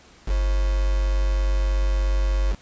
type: tone with quantisation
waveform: sine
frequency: 48.43 Hz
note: G1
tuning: 20 cents flat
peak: -18 dBFS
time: 0.26-2.56 s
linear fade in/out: 50 ms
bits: 5
effects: pink hiss -51 dBFS RMS until 2.61 s + resampled to 16000 Hz